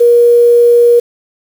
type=tone with quantisation; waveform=sine; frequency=476.3 Hz; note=A#4; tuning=37 cents sharp; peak=-3 dBFS; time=0-1 s; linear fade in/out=10 ms; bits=5; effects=none